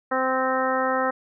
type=harmonic tone with a mistuned harmonic; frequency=260 Hz; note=C4; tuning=11 cents flat; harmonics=1 / 2 / 3 / 4 / 5 / 6 / 7; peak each=-30 / -25 / -28 / -29 / -27 / -33 / -31 dBFS; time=0.11-1.11 s; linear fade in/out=10 ms; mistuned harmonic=7; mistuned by=+22 cents; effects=none